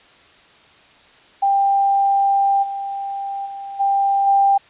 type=tone with level steps; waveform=sine; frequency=792 Hz; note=G5; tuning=18 cents sharp; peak=-13 / -23 / -28 / -14 / -11 dBFS; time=1.42-4.58 s; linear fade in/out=10 ms; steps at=2.62 / 3.45 / 3.79 / 4.26 s; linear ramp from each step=20 ms; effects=white hiss -49 dBFS RMS until 4.69 s + resampled to 8000 Hz